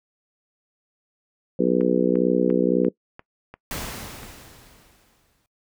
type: harmonic tone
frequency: 61.9 Hz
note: B1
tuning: 5 cents sharp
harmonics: 3 / 4 / 5 / 6 / 7 / 8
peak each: -24 / -24 / -24 / -24 / -24 / -24 dBFS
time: 1.59-2.89 s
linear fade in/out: 5 ms
type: click train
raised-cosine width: 0.5 ms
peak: -24 dBFS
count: 8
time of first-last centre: 1.81-4.232 s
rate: 2.89 Hz
type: noise with exponential decay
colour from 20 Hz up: pink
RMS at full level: -29 dBFS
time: 3.71-5.46 s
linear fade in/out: 1 ms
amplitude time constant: 380 ms
effects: noise-tail reverb RT60 0.1 s tail -21 dB re dry